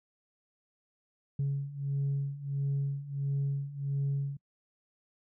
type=beating tone pair; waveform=sine; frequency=138.6 / 140.1 Hz; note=C#3 / C#3; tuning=0 / +19 cents; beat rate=1.5 Hz; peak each=-33 / -30 dBFS; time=1.39-4.37 s; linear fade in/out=5 ms; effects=noise-tail reverb RT60 0.1 s tail -26 dB re dry + tanh soft clip ceiling -25 dBFS